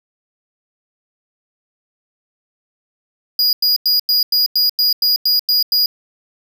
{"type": "tone bursts", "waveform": "square", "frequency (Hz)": 4889, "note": "D#8", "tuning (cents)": -31, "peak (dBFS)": -12, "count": 11, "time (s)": [3.39, 5.86], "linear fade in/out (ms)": 2, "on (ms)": 140, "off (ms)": 93, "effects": []}